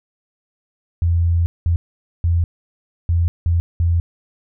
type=tone bursts at uneven times; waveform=sine; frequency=85 Hz; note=F2; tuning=46 cents flat; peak=-13 dBFS; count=6; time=1.02-1.46 / 1.66-1.76 / 2.24-2.44 / 3.09-3.28 / 3.46-3.6 / 3.8-4 s; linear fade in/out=0 ms; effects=none